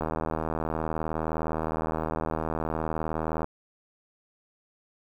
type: click train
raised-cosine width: 1 ms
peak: -15 dBFS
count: 274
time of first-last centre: 0.01-3.444 s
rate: 79.5 Hz
effects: 9-bit